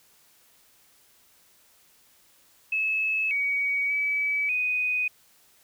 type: tone with pitch steps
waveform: sine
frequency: 2595 / 2256 / 2289 / 2493 Hz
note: E7 / C#7 / D7 / D#7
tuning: -28 / +30 / -45 / +3 cents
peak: -23 dBFS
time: 2.72-5.08 s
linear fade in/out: 5 ms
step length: 590 ms
effects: white hiss -60 dBFS RMS until 5.63 s